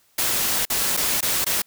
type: noise with dropouts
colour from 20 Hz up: white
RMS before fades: -22 dBFS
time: 0.18-1.62 s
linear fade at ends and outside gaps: 5 ms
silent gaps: 0.653-0.7 / 0.968-0.972 / 1.208-1.226 / 1.445-1.464 s
effects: white hiss -61 dBFS RMS until 1.66 s